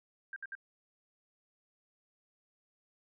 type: tone bursts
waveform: sine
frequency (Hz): 1590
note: G6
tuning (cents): +24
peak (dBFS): -39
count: 3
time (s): 0.33-0.552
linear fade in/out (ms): 2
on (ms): 32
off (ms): 63
effects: none